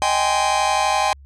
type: chord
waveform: 45% pulse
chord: Ab major seventh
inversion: second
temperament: just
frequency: 623 / 778.7 / 830.6 / 1038.3 Hz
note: Eb5 / G5 / Ab5 / C6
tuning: +2 / -12 / 0 / -14 cents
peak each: -26 / -21 / -21 / -23 dBFS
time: 0.02-1.13 s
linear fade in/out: 0 ms
effects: added 69 Hz sine -41 dBFS peak until 1.25 s + resampled to 22050 Hz